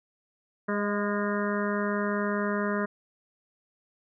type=harmonic tone with a mistuned harmonic; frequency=204.7 Hz; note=G#3; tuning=25 cents flat; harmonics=1 / 2 / 3 / 5 / 6 / 7 / 8 / 9; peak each=-29 / -32 / -34 / -36 / -37 / -37 / -38 / -39 dBFS; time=0.68-2.86 s; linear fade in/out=10 ms; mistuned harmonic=3; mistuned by=+20 cents; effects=none